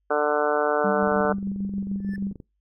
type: harmonic tone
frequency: 148.7 Hz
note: D3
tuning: 22 cents sharp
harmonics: 2 / 3 / 4 / 5 / 6 / 7 / 8 / 9 / 10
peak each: -33 / -24 / -25 / -28 / -32 / -34 / -31 / -30 / -30 dBFS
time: 0.1-1.33 s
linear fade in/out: 10 ms
type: tone with tremolo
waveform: sine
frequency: 197.4 Hz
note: G3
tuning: 12 cents sharp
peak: -24 dBFS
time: 0.84-2.33 s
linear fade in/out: 5 ms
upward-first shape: sine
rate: 6.6 Hz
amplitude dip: 50%
type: click train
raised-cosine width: 3 ms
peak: -27 dBFS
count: 32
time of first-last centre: 1.03-2.402 s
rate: 22.6 Hz
type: tone with exponential growth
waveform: triangle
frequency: 1753 Hz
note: A6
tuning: 7 cents flat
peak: -34 dBFS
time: 1.98-2.16 s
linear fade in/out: 2 ms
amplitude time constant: 38 ms
effects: noise-tail reverb RT60 0.2 s tail -24 dB re dry + added 50 Hz sine -70 dBFS peak until 2.6 s